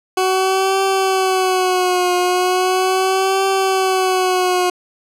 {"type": "tone with vibrato", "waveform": "20% pulse", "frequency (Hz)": 372.5, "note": "F#4", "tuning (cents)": 12, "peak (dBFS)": -9, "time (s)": [0.17, 4.7], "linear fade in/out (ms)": 5, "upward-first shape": "triangle", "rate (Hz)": 0.38, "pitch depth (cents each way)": 68, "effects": ["low-pass 12000 Hz 12 dB/octave"]}